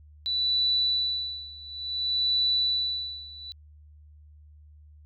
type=tone with tremolo; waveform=sine; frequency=3965 Hz; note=B7; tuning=6 cents sharp; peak=-21 dBFS; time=0.26-3.52 s; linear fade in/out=0 ms; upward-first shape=sine; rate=0.57 Hz; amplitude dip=90%; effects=added 75 Hz sine -49 dBFS peak until 5.05 s